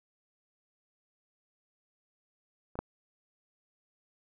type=clicks; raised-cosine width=1 ms; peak=-29 / -18 dBFS; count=2; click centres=2.755 / 2.79 s; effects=none